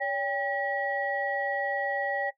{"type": "tone cluster", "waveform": "sine", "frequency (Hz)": [566, 796, 1920], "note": ["C#5", "G5", "B6"], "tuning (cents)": [36, 26, -49], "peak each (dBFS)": -31, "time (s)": [0, 2.31], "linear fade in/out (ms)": 20, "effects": ["noise-tail reverb RT60 0.1 s tail -17 dB re dry", "tanh soft clip ceiling -17 dBFS"]}